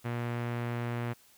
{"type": "tone with low-pass filter", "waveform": "sawtooth", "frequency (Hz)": 119.4, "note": "A#2", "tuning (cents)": 42, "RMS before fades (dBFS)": -34, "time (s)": [0.04, 1.14], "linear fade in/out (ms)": 20, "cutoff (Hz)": 2200, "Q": 1.3, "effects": ["white hiss -61 dBFS RMS until 1.37 s"]}